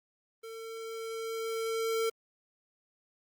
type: tone with level ramp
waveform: square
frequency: 450.9 Hz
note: A4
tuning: 42 cents sharp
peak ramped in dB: -43 to -28 dBFS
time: 0.43-2.1 s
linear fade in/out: 10 ms
effects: Opus 32 kbps